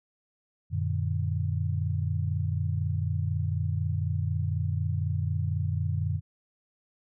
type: chord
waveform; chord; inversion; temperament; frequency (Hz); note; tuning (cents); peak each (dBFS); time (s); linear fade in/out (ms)
sine; Gb augmented; none; equal with one note detuned; 92.5 / 116.54 / 150.61; Gb2 / Bb2 / D3; 0 / 0 / +44; -28 / -32 / -31; 0.7-6.21; 50
effects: none